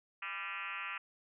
sine tone with frequency modulation, 1923 Hz, B6, 47 cents flat, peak -38 dBFS, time 0.22-0.98 s, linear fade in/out 5 ms, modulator 185 Hz, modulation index 4.5, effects none

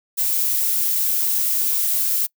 violet noise, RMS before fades -20 dBFS, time 0.17-2.27 s, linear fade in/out 20 ms, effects noise-tail reverb RT60 0.1 s tail -25 dB re dry

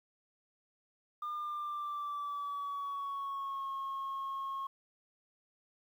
sine tone with pitch glide, 1205 to 1086 Hz, D6 to C#6, +44 to -36 cents, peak -34 dBFS, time 1.22-4.67 s, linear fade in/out 5 ms, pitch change -180 cents, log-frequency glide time 1.34-3.69 s, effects tanh soft clip ceiling -34 dBFS + 11-bit

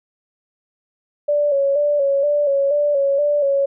sine tone with vibrato, 570 Hz, C#5, 48 cents sharp, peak -14 dBFS, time 1.28-3.66 s, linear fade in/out 10 ms, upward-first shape square, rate 2.1 Hz, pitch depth 47 cents each way, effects none

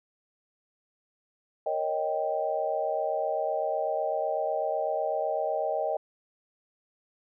sine chord, Eb dominant seventh, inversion second, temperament equal, 466.2 / 554.4 / 622.3 / 784 Hz, Bb4 / Db5 / Eb5 / G5, 0 / 0 / 0 / 0 cents, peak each -35 / -33 / -29 / -32 dBFS, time 1.66-5.97 s, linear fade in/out 5 ms, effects none

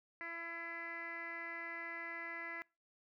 10% pulse tone with low-pass filter, 335.8 Hz, E4, 32 cents sharp, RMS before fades -45 dBFS, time 0.21-2.62 s, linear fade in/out 0 ms, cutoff 2000 Hz, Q 6.5, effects noise-tail reverb RT60 0.3 s tail -25 dB re dry

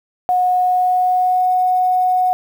sine tone with pitch glide, 728 to 734.8 Hz, F#5 to F#5, -28 to -12 cents, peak -12 dBFS, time 0.29-2.33 s, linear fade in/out 0 ms, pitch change +16 cents, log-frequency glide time 0.47-1.46 s, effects 7-bit

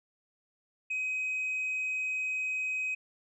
sine tone, 2525 Hz, D#7, 25 cents sharp, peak -28 dBFS, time 0.9-2.95 s, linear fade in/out 10 ms, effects tanh soft clip ceiling -28 dBFS

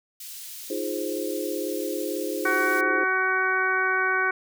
white high-pass noise, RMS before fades -39 dBFS, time 0.2-2.81 s, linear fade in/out 5 ms, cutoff 3200 Hz, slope 12 dB/octave
sine chord, F minor seventh, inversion third, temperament equal, 311.1 / 349.2 / 415.3 / 523.3 Hz, Eb4 / F4 / Ab4 / C5, 0 / 0 / 0 / 0 cents, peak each -32 dBFS, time 0.7-3.04 s, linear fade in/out 5 ms
harmonic tone, 375.6 Hz, F#4, 26 cents sharp, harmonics 1 / 2 / 3 / 4 / 5 / 6, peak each -30 / -33 / -28 / -23 / -33 / -31 dBFS, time 2.45-4.31 s, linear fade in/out 5 ms
effects none

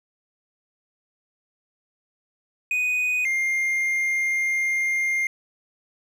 triangle tone pair in turn, 2489 / 2113 Hz, D#7 / C7, 0 / +16 cents, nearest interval minor third, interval 284 cents, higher first, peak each -19 dBFS, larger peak neither, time 2.71-3.25 / 3.25-5.27 s, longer second, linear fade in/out 2 ms, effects none

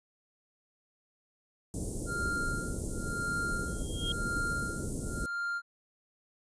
pink band-stop noise, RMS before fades -35 dBFS, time 1.74-5.26 s, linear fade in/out 0 ms, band 470 to 8100 Hz, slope 24 dB/octave
triangle tone with tremolo, 1396.9 Hz, F6, in tune, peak -29 dBFS, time 2.06-5.62 s, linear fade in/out 50 ms, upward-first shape sine, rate 0.95 Hz, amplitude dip 100%
sine tone with exponential growth, 3242 Hz, G#7, 42 cents flat, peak -29 dBFS, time 3.67-4.12 s, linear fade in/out 2 ms, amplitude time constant 97 ms
effects resampled to 22050 Hz

